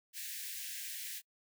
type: high-pass noise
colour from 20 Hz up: white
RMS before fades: -43 dBFS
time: 0.13-1.22 s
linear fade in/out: 50 ms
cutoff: 1600 Hz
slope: 96 dB/octave
effects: noise-tail reverb RT60 0.1 s tail -25 dB re dry